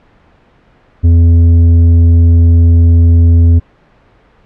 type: tone with tanh clipping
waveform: sine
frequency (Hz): 84.3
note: E2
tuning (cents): +39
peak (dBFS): -4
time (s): 1.03-3.6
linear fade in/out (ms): 20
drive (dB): 7
effects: pink hiss -47 dBFS RMS until 4.45 s + low-pass 2000 Hz 12 dB/octave